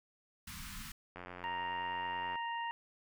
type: band-stop noise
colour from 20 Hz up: pink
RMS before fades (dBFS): -46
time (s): 0.47-0.92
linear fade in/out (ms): 5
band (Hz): 240 to 1000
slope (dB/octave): 48
type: click train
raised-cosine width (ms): 0.5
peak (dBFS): -31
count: 108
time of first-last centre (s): 1.16-2.356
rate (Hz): 89.5
type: harmonic tone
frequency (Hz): 932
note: A#5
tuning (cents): -1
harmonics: 1 / 2 / 3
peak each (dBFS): -37 / -43 / -47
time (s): 1.44-2.71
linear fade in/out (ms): 0
effects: none